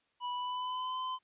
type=tone with pitch glide; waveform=square; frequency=983 to 1024.7 Hz; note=B5 to C6; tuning=-8 to -36 cents; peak=-35 dBFS; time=0.2-1.19 s; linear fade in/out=50 ms; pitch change=+72 cents; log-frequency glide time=0.31-0.98 s; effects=white hiss -75 dBFS RMS until 1.23 s + resampled to 8000 Hz